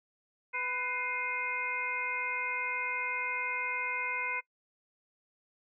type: harmonic tone with a mistuned harmonic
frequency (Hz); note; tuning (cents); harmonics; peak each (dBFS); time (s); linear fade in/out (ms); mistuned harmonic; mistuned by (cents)
498.2; B4; +15; 1 / 2 / 3 / 4 / 5; -47 / -39 / -40 / -35 / -37; 0.53-4.41; 20; 4; +100
effects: noise-tail reverb RT60 0.1 s tail -22 dB re dry